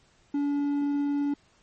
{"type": "tone", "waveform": "triangle", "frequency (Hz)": 286.3, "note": "D4", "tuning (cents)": -44, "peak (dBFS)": -22, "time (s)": [0.34, 1.34], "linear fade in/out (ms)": 5, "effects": ["pink hiss -63 dBFS RMS until 1.62 s", "MP3 32 kbps"]}